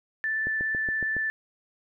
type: tone with vibrato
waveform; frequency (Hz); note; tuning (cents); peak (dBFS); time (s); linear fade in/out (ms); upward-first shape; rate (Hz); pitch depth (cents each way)
sine; 1760; A6; 0; -25; 0.24-1.3; 0; sine; 17; 8
type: click train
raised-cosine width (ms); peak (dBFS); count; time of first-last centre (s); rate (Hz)
2; -23; 6; 0.47-1.166; 7.18
effects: none